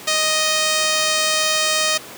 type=tone; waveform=5% pulse; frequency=623 Hz; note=D#5; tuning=2 cents sharp; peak=-5 dBFS; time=0.07-1.98 s; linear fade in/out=10 ms; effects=pink hiss -36 dBFS RMS until 2.17 s + high-pass 200 Hz 12 dB/octave